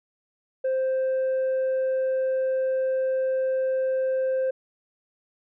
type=tone; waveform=sine; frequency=523.3 Hz; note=C5; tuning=in tune; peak=-19 dBFS; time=0.64-4.51 s; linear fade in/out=10 ms; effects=tanh soft clip ceiling -21 dBFS